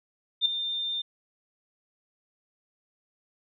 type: tone with ADSR envelope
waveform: sine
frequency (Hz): 3605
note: A7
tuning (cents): +41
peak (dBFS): -17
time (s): 0.41-1.02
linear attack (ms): 46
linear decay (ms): 5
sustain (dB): -11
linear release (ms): 9
effects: none